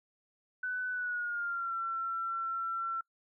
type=tone with pitch glide; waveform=sine; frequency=1499 to 1351 Hz; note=F#6 to E6; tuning=+22 to +42 cents; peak=-32 dBFS; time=0.63-3.01 s; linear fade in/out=5 ms; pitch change=-180 cents; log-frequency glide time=0.91-1.76 s; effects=noise-tail reverb RT60 0.1 s tail -24 dB re dry